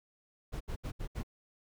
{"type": "noise bursts", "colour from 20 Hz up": "brown", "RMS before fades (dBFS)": -37, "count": 5, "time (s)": [0.52, 1.234], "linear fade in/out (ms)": 20, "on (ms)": 86, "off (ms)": 71, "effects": []}